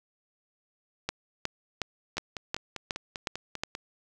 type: two click trains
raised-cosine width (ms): 0.2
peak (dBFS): -18 / -12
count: 9 / 8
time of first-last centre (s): 2.17-3.751 / 1.09-3.635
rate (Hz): 5.06 / 2.75
effects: none